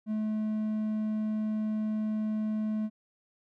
triangle tone, 215.4 Hz, A3, 37 cents flat, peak -26 dBFS, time 0.06-2.9 s, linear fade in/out 50 ms, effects none

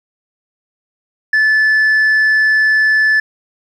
sine tone, 1740 Hz, A6, 20 cents flat, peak -6 dBFS, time 1.33-3.2 s, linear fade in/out 5 ms, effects tanh soft clip ceiling -8 dBFS + 8-bit

